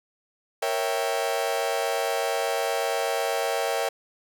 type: chord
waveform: 40% pulse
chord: A# diminished seventh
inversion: none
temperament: equal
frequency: 466.2 / 554.4 / 659.3 / 784 Hz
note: A#4 / C#5 / E5 / G5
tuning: 0 / 0 / 0 / 0 cents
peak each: -29 dBFS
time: 0.62-3.89 s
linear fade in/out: 5 ms
effects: none